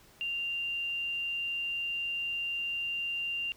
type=tone; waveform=sine; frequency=2784 Hz; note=F7; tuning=6 cents flat; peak=-31 dBFS; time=0.21-3.52 s; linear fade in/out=0 ms; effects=pink hiss -59 dBFS RMS until 3.56 s